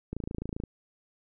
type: click train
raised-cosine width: 3 ms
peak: -21 dBFS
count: 15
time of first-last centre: 0.13-0.637 s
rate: 27.6 Hz
effects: none